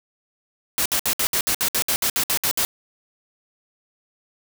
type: noise bursts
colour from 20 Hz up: white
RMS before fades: -21 dBFS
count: 14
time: 0.78-2.65 s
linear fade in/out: 0 ms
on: 76 ms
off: 62 ms
effects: none